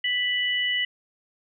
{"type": "tone pair together", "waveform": "sine", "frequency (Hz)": [1975.5, 2957], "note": ["B6", "F#7"], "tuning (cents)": [0, -2], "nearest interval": "perfect fifth", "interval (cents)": 698, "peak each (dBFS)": -25, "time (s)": [0.04, 0.85], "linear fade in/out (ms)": 5, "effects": []}